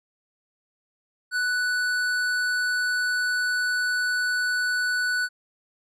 triangle tone with hard clipping, 1485 Hz, F#6, 6 cents sharp, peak -24 dBFS, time 1.31-5.29 s, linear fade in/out 50 ms, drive 15 dB, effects none

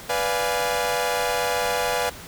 sawtooth chord, B diminished seventh, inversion none, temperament equal, 493.9 / 587.3 / 698.5 / 830.6 Hz, B4 / D5 / F5 / Ab5, 0 / 0 / 0 / 0 cents, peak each -22 / -25 / -24 / -24 dBFS, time 0.09-2.1 s, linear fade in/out 10 ms, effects pink hiss -40 dBFS RMS until 2.27 s

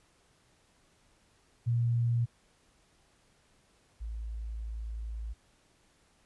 sine tone pair in turn, 118.2 / 55.33 Hz, A#2 / A1, +24 / +10 cents, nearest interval octave + minor second, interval 1314 cents, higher first, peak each -25 / -35 dBFS, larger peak first, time 1.66-2.26 / 4-5.34 s, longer second, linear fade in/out 20 ms, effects pink hiss -67 dBFS RMS until 6.25 s + resampled to 24000 Hz

